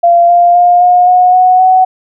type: tone with pitch steps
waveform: sine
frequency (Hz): 689 / 698.2 / 707.6 / 717 / 726.6 / 736.3 / 746.2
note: F5 / F5 / F5 / F5 / F#5 / F#5 / F#5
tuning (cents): -24 / -1 / +23 / +45 / -32 / -9 / +14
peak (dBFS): -3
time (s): 0.03-1.85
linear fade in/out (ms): 10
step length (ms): 260
effects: none